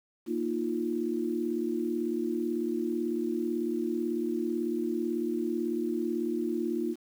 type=chord; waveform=sine; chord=Bb suspended fourth; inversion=none; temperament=equal; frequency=233.1 / 311.1 / 349.2 Hz; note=Bb3 / Eb4 / F4; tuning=0 / 0 / 0 cents; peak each=-33 / -33 / -31 dBFS; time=0.26-6.96 s; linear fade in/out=50 ms; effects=9-bit

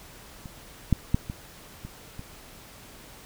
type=clicks; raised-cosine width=5 ms; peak=-26 / -7 / -8 / -20 / -25 / -25 dBFS; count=6; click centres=0.458 / 0.927 / 1.145 / 1.299 / 1.85 / 2.194 s; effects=pink hiss -48 dBFS RMS until 3.25 s

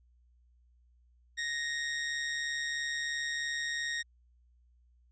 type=tone with amplitude modulation; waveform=sawtooth; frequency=1864.7 Hz; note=A#6; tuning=in tune; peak=-27 dBFS; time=1.37-4.03 s; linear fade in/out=20 ms; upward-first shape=sine; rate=143 Hz; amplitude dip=40%; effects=added 60 Hz sine -62 dBFS peak until 5.11 s + resampled to 16000 Hz

